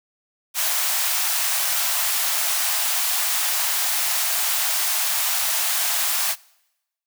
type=high-pass noise; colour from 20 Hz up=white; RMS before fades=-22 dBFS; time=0.54-6.36 s; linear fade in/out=50 ms; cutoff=620 Hz; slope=96 dB/octave; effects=noise-tail reverb RT60 0.9 s tail -24 dB re dry